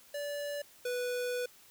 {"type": "tone pair in turn", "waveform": "square", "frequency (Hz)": [579, 492.8], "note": ["D5", "B4"], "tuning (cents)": [-25, -4], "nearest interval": "minor third", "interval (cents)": 279, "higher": "first", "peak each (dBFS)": [-36, -33], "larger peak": "second", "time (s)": [[0.14, 0.62], [0.85, 1.46]], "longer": "second", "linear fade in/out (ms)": 5, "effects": ["white hiss -59 dBFS RMS until 1.7 s"]}